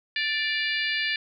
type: harmonic tone with a mistuned harmonic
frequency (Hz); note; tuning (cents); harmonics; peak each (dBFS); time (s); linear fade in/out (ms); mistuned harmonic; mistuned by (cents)
587.3; D5; 0; 3 / 4 / 5 / 6 / 7 / 8; -28 / -30 / -32 / -34 / -35 / -36; 0.16-1.16; 2; 5; -39
effects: none